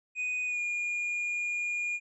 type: tone with pitch glide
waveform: triangle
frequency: 2488 to 2428 Hz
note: D#7 to D#7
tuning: -1 to -43 cents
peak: -28 dBFS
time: 0.15-2 s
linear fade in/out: 50 ms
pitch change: -42 cents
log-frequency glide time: 0.46-0.6 s
effects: resampled to 22050 Hz